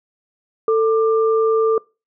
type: tone pair together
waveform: sine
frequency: 444.9 / 1189 Hz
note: A4 / D6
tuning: +19 / +21 cents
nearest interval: octave + perfect fourth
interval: 1702 cents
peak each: -13 / -22 dBFS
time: 0.68-1.78 s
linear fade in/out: 2 ms
effects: noise-tail reverb RT60 0.3 s tail -25 dB re dry